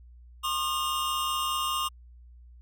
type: tone cluster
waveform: square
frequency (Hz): 1070 / 1215 / 2838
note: C6 / D#6 / F7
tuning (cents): +38 / -42 / +27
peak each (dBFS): -32 / -32 / -33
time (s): 0.43-1.89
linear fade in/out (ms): 20
effects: added 60 Hz sine -48 dBFS peak until 2.61 s